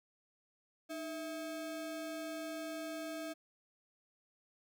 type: ring-modulated tone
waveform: square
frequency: 481.7 Hz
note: B4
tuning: 43 cents flat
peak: -38 dBFS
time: 0.89-3.34 s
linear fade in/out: 20 ms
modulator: 174 Hz
effects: none